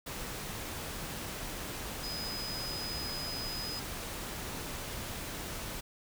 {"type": "tone in noise", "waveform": "sine", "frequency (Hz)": 5010, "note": "D#8", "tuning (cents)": 11, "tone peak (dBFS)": -38, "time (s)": [2.03, 3.8], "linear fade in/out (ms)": 10, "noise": "pink", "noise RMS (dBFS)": -40, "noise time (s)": [0.06, 5.81], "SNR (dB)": -1, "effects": []}